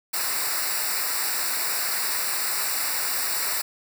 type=noise with comb filter; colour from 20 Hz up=white; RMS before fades=-26 dBFS; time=0.13-3.62 s; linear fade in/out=10 ms; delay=0.31 ms; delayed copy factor=-0.95; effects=none